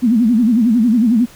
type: tone with vibrato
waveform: sine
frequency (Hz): 230.9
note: A#3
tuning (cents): -16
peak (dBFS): -9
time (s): 0.02-1.26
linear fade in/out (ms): 20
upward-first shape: sine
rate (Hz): 11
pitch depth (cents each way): 160
effects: pink hiss -42 dBFS RMS until 1.35 s